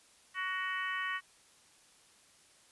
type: harmonic tone with a mistuned harmonic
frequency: 374.5 Hz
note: F#4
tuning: 21 cents sharp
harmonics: 3 / 4 / 5 / 6 / 7 / 8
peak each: -39 / -42 / -36 / -46 / -48 / -45 dBFS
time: 0.34-1.21 s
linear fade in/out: 50 ms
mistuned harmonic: 4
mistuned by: -20 cents
effects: white hiss -63 dBFS RMS until 2.71 s + resampled to 24000 Hz